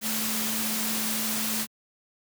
sine tone in noise, 219.3 Hz, A3, 6 cents flat, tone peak -33 dBFS, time 0.01-1.67 s, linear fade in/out 50 ms, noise white, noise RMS -29 dBFS, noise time 0.01-1.67 s, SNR -7 dB, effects high-pass 100 Hz 12 dB/octave

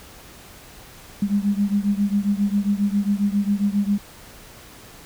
sine beating tone pair, 200 / 207.4 Hz, G3 / G#3, +35 / -2 cents, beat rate 7.4 Hz, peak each -20 / -22 dBFS, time 1.22-3.98 s, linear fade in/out 5 ms, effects pink hiss -44 dBFS RMS until 5.05 s

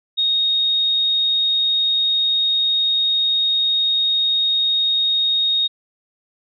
sine tone, 3729 Hz, A#7, in tune, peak -15 dBFS, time 0.17-5.68 s, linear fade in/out 20 ms, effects none

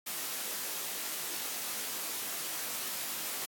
white noise with comb filter, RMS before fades -37 dBFS, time 0.06-3.46 s, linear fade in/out 10 ms, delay 19 ms, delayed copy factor +0.9, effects high-pass 200 Hz 12 dB/octave + AAC 64 kbps

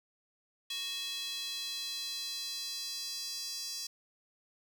square tone with high-pass filter sweep, 370 Hz, F#4, in tune, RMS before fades -39 dBFS, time 0.7-3.87 s, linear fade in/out 5 ms, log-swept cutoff 3400 to 5100 Hz, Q 3.8, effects none

